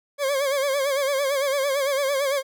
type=tone with vibrato; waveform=40% pulse; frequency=553 Hz; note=C#5; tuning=4 cents flat; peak=-20 dBFS; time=0.18-2.43 s; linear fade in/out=50 ms; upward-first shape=sine; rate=8.9 Hz; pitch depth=82 cents each way; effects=none